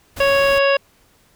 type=noise; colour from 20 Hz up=pink; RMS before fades=-32 dBFS; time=0.16-0.59 s; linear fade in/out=10 ms
type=harmonic tone; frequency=554.4 Hz; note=C#5; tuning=in tune; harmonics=1 / 2 / 3 / 4 / 5 / 6 / 7 / 9; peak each=-14 / -22 / -22 / -31 / -21 / -34 / -36 / -31 dBFS; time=0.2-0.77 s; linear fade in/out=5 ms
effects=pink hiss -56 dBFS RMS until 1.35 s